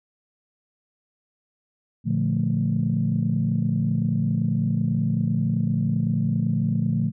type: chord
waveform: sine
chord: Bb major seventh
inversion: none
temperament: equal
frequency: 116.54 / 146.83 / 174.61 / 220 Hz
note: Bb2 / D3 / F3 / A3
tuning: 0 / 0 / 0 / 0 cents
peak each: -25 dBFS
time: 2.04-7.12 s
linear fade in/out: 50 ms
effects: tanh soft clip ceiling -11 dBFS